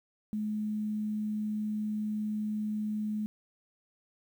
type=tone with quantisation; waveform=sine; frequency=212.6 Hz; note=G#3; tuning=41 cents sharp; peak=-30 dBFS; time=0.33-3.26 s; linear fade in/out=0 ms; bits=10; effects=none